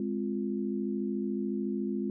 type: chord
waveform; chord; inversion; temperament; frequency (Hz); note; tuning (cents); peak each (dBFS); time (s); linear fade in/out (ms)
sine; F minor; first; equal; 207.7 / 261.6 / 349.2; Ab3 / C4 / F4; 0 / 0 / 0; -32 / -35 / -35; 0-2.1; 2
effects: none